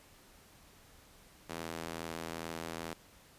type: tone with high-pass filter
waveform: sawtooth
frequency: 82.41 Hz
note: E2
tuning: in tune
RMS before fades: -42 dBFS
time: 1.49-2.94 s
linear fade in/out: 10 ms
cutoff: 270 Hz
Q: 0.59
effects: pink hiss -60 dBFS RMS until 3.38 s + resampled to 32000 Hz